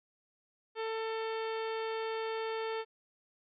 harmonic tone, 445.7 Hz, A4, 22 cents sharp, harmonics 1 / 2 / 3 / 4 / 5 / 6 / 7 / 8 / 10, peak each -35 / -41 / -45 / -47 / -49 / -51 / -52 / -53 / -55 dBFS, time 0.75-2.85 s, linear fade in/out 50 ms, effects none

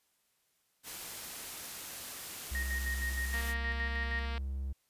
white noise, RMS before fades -43 dBFS, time 0.83-3.55 s, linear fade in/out 50 ms
triangle tone with pitch glide, 65.41 to 67.4 Hz, C2 to C#2, 0 to -48 cents, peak -32 dBFS, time 2.51-4.73 s, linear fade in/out 10 ms, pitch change +52 cents, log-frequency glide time 3.21-3.78 s
sine tone with tremolo, 1864.7 Hz, A#6, in tune, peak -34 dBFS, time 2.55-4.25 s, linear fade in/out 0 ms, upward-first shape square, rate 6.4 Hz, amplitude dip 60%
click train, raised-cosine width 0.3 ms, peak -27 dBFS, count 242, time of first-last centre 3.34-4.379 s, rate 232 Hz
effects white hiss -75 dBFS RMS until 4.89 s + resampled to 32000 Hz

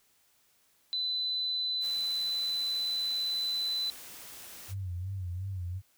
sine tone, 4009 Hz, B7, 25 cents sharp, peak -29 dBFS, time 0.93-3.9 s, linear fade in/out 0 ms
white noise, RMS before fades -47 dBFS, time 1.8-4.75 s, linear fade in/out 50 ms
sine tone with vibrato, 92.6 Hz, F#2, 2 cents sharp, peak -33 dBFS, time 4.68-5.82 s, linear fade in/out 50 ms, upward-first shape sine, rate 2.8 Hz, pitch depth 98 cents each way
effects white hiss -68 dBFS RMS until 5.97 s

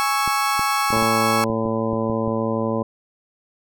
35% pulse chord, C# minor, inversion second, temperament equal, 830.6 / 1108.7 / 1318.5 Hz, G#5 / C#6 / E6, 0 / 0 / 0 cents, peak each -22 / -20 / -23 dBFS, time 0-1.44 s, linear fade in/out 0 ms
clicks, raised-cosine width 3 ms, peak -18 dBFS, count 10, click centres 0.277 / 0.594 / 0.905 / 0.968 / 1.024 / 1.5 / 1.658 / 1.932 / 2.099 / 2.278 s
harmonic tone, 112.1 Hz, A2, 33 cents sharp, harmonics 1 / 2 / 3 / 4 / 5 / 6 / 7 / 8 / 9, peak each -29 / -24 / -29 / -27 / -26 / -37 / -36 / -37 / -30 dBFS, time 0.92-2.83 s, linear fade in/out 5 ms
effects none

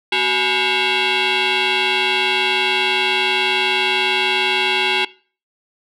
sine tone with frequency modulation, 234.3 Hz, A#3, 9 cents sharp, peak -13 dBFS, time 0.12-5.05 s, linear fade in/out 5 ms, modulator 609 Hz, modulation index 5.7, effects noise-tail reverb RT60 0.4 s tail -22 dB re dry + tanh soft clip ceiling -12 dBFS

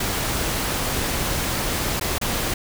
pink noise with dropouts, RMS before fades -24 dBFS, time 0-2.54 s, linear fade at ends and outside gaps 5 ms, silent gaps 1.998-2.01 / 2.184-2.213 s, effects none

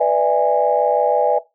sine chord, E dominant seventh, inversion second, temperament just, 494.4 / 593.3 / 659.3 / 824.1 Hz, B4 / D5 / E5 / G#5, +2 / +18 / 0 / -14 cents, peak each -18 dBFS, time 0-1.39 s, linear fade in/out 10 ms, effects noise-tail reverb RT60 0.2 s tail -17 dB re dry + tanh soft clip ceiling -2 dBFS

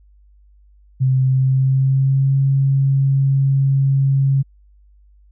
sine tone with pitch glide, 130.81 to 136.52 Hz, C3 to C#3, 0 to -26 cents, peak -12 dBFS, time 1-4.43 s, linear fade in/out 20 ms, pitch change +74 cents, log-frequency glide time 1.25-2.38 s, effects added 50 Hz sine -47 dBFS peak until 5.31 s

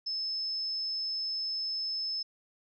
sine tone, 5230 Hz, E8, 15 cents flat, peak -31 dBFS, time 0.06-2.23 s, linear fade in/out 10 ms, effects none

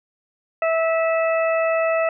harmonic tone, 653 Hz, E5, 17 cents flat, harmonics 1 / 2 / 3 / 4, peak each -18 / -26 / -29 / -29 dBFS, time 0.62-2.09 s, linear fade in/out 2 ms, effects none

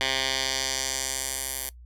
10% pulse tone with band-pass filter sweep, 132.9 Hz, C3, 27 cents sharp, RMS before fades -29 dBFS, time 0.01-1.69 s, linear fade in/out 0 ms, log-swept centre 3200 to 12000 Hz, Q 1.4, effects noise-tail reverb RT60 0.1 s tail -20 dB re dry + added 60 Hz sine -44 dBFS peak until 1.85 s

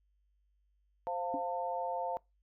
sine chord, F major, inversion second, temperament equal with one note detuned, 523.3 / 698.5 / 895.9 Hz, C5 / F5 / A5, 0 / 0 / +31 cents, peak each -39 / -37 / -37 dBFS, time 1.07-2.17 s, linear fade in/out 0 ms
sine tone with exponential decay, 282.8 Hz, C#4, 35 cents sharp, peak -32 dBFS, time 1.34-1.44 s, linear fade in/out 1 ms, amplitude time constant 21 ms
effects noise-tail reverb RT60 0.2 s tail -23 dB re dry + added 50 Hz sine -70 dBFS peak until 2.42 s

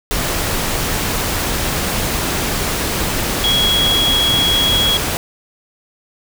sine tone in noise, 3322 Hz, G#7, in tune, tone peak -13 dBFS, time 3.44-4.97 s, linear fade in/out 0 ms, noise pink, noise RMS -19 dBFS, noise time 0.11-5.17 s, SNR +3 dB, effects none

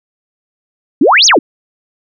sine exponential two-way sweep, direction up then down, 237.2 to 6890 to 237.2 Hz, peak -4 dBFS, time 1.01-1.39 s, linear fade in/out 5 ms, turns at 1.26 s, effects none

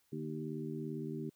harmonic tone with a mistuned harmonic, 77.78 Hz, D#2, in tune, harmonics 2 / 3 / 4 / 5, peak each -42 / -43 / -44 / -44 dBFS, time 0.12-1.3 s, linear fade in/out 10 ms, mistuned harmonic 2, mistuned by -58 cents, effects white hiss -74 dBFS RMS until 1.35 s

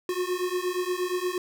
square beating tone pair, 358 / 366.5 Hz, F4 / F#4, +43 / -16 cents, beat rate 8.5 Hz, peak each -30 dBFS, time 0.09-1.38 s, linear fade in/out 2 ms, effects none

